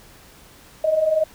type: tone pair together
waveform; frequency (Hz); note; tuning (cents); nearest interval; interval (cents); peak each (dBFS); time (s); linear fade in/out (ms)
sine; 609.2 / 630; D#5 / D#5; -37 / +21; minor second; 58; -23 / -17; 0.84-1.24; 5
effects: pink hiss -48 dBFS RMS until 1.34 s